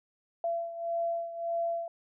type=beating tone pair; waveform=sine; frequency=676 / 677.7 Hz; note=E5 / E5; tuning=+43 / +48 cents; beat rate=1.7 Hz; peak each=-31 / -36 dBFS; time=0.44-1.88 s; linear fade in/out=2 ms; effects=none